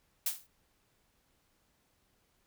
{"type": "noise with exponential decay", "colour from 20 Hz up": "blue", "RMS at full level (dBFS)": -28, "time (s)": [0.26, 0.47], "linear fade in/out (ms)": 5, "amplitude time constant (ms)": 44, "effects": ["pink hiss -73 dBFS RMS until 2.46 s"]}